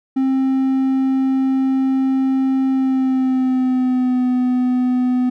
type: tone with pitch glide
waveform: triangle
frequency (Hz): 265.1 to 250.9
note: C4 to B3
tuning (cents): +23 to +28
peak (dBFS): -12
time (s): 0.16-5.3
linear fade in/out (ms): 10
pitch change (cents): -95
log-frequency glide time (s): 2.7-4.26
effects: none